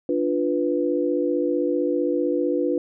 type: chord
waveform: sine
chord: B diminished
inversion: first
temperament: equal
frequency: 293.7 / 349.2 / 493.9 Hz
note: D4 / F4 / B4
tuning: 0 / 0 / 0 cents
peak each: -24 dBFS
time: 0.09-2.78 s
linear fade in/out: 2 ms
effects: none